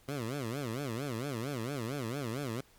15% pulse tone with vibrato, 127.3 Hz, C3, 47 cents flat, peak -28 dBFS, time 0.08-2.61 s, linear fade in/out 5 ms, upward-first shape sine, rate 4.4 Hz, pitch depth 250 cents each way, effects pink hiss -63 dBFS RMS until 2.78 s + MP3 96 kbps

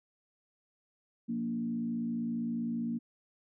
sine tone with frequency modulation, 233.1 Hz, A#3, in tune, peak -31 dBFS, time 1.28-2.99 s, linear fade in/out 20 ms, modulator 55.2 Hz, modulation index 0.67, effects none

